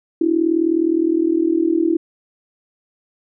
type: tone with amplitude modulation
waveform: sine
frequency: 329.6 Hz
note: E4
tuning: in tune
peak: -10 dBFS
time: 0.21-1.97 s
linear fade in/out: 5 ms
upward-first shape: sine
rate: 39.6 Hz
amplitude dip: 85%
effects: none